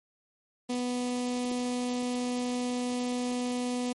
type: tone with notch filter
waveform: sawtooth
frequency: 247 Hz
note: B3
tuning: in tune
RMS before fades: -31 dBFS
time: 0.69-3.93 s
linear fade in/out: 10 ms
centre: 1500 Hz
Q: 0.94
effects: MP3 48 kbps